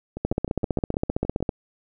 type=two click trains; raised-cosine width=2 ms; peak=-18 / -9 dBFS; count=9 / 20; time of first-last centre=0.17-1.405 / 0.25-1.492 s; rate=6.48 / 15.3 Hz; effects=none